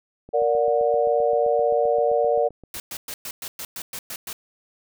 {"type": "click train", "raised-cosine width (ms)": 2, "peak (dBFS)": -30, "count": 20, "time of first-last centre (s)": [0.29, 2.767], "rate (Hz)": 7.67}
{"type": "chord", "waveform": "sine", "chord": "Bb augmented", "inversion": "none", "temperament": "just", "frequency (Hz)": [466.2, 582.7, 728.4], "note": ["Bb4", "D5", "F#5"], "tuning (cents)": [0, -14, -27], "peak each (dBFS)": [-21, -21, -24], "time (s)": [0.33, 2.49], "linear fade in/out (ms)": 20}
{"type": "noise bursts", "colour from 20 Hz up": "white", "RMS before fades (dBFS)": -33, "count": 10, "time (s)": [2.74, 4.33], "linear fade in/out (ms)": 2, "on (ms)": 60, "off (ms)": 110}
{"effects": []}